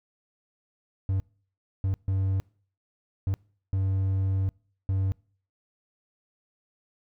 triangle tone bursts at uneven times, 96 Hz, G2, 36 cents flat, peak -21 dBFS, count 6, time 1.09-1.2 / 1.84-1.94 / 2.08-2.4 / 3.27-3.34 / 3.73-4.49 / 4.89-5.12 s, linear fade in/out 0 ms, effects noise-tail reverb RT60 0.5 s tail -26 dB re dry

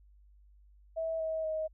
sine tone with pitch steps, 650 / 639.6 / 629.3 Hz, E5 / D#5 / D#5, -24 / +48 / +19 cents, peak -31 dBFS, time 0.96-1.68 s, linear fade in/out 20 ms, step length 240 ms, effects added 50 Hz sine -57 dBFS peak until 1.73 s

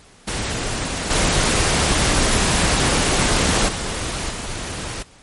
pink noise with level steps, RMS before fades -24 / -17 / -25 / -28 dBFS, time 0.27-5.03 s, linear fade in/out 10 ms, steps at 1.1 / 3.68 / 4.3 s, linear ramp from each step 10 ms, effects pink hiss -48 dBFS RMS until 5.22 s + MP3 48 kbps

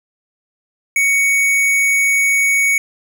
sine tone with tanh clipping, 2232 Hz, C#7, 11 cents sharp, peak -13 dBFS, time 0.96-2.78 s, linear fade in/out 2 ms, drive 18 dB, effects none

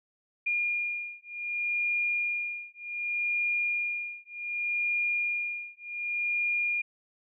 sine beating tone pair, 2418 / 2418.66 Hz, D7 / D#7, +50 / -50 cents, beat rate 0.66 Hz, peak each -31 dBFS, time 0.46-6.82 s, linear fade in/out 10 ms, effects none

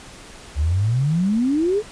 sine exponential sweep, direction up, 68.7 to 443.1 Hz, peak -16 dBFS, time 0.55-1.83 s, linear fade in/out 50 ms, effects pink hiss -41 dBFS RMS until 1.91 s + resampled to 22050 Hz

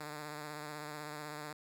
5% pulse tone with vibrato, 150 Hz, D3, 37 cents sharp, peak -31 dBFS, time 0-1.53 s, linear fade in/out 5 ms, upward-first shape triangle, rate 16 Hz, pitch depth 42 cents each way, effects none

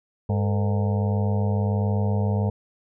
harmonic tone with a mistuned harmonic, 101.4 Hz, G#2, 41 cents flat, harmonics 1 / 2 / 4 / 5 / 6 / 7 / 8 / 9, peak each -21 / -27 / -33 / -35 / -37 / -38 / -39 / -40 dBFS, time 0.29-2.5 s, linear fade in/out 5 ms, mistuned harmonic 4, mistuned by +140 cents, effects none

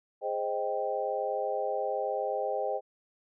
sine chord, Ab major seventh, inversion none, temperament equal, 415.3 / 523.3 / 622.3 / 784 Hz, Ab4 / C5 / Eb5 / G5, 0 / 0 / 0 / 0 cents, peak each -36 / -33 / -34 / -34 dBFS, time 0.21-2.81 s, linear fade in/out 50 ms, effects none

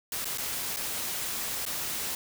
white noise with dropouts, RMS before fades -33 dBFS, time 0.12-2.15 s, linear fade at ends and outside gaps 2 ms, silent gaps 0.245-0.254 / 0.375-0.382 / 0.763-0.769 / 1.653-1.663 s, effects none

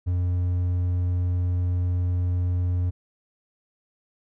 triangle tone, 89.2 Hz, F2, 37 cents sharp, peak -19 dBFS, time 0.06-2.91 s, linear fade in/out 20 ms, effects none

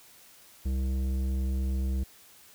triangle tone with tanh clipping, 65.5 Hz, C2, 2 cents sharp, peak -28 dBFS, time 0.65-2.04 s, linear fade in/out 10 ms, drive 16 dB, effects white hiss -55 dBFS RMS until 2.54 s

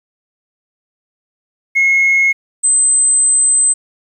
sine tone pair in turn, 2167 / 8166 Hz, C#7 / C9, -40 / -43 cents, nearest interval octave + major seventh, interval 2297 cents, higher second, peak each -7 dBFS, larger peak neither, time 1.75-2.33 / 2.63-3.74 s, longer second, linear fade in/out 20 ms, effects tanh soft clip ceiling -6 dBFS + 8-bit

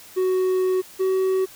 triangle tone pair in turn, 371.7 / 378 Hz, F#4 / F#4, +8 / +37 cents, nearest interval unison, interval 29 cents, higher second, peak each -16 dBFS, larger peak neither, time 0.16-0.82 / 0.99-1.46 s, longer first, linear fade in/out 20 ms, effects white hiss -45 dBFS RMS until 1.55 s

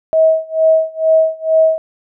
sine tone with tremolo, 640 Hz, D#5, 49 cents sharp, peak -6 dBFS, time 0.13-1.78 s, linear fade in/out 0 ms, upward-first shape sine, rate 2.2 Hz, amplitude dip 95%, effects none

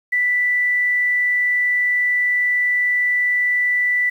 sine tone, 1975.5 Hz, B6, in tune, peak -15 dBFS, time 0.12-4.1 s, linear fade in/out 10 ms, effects 8-bit

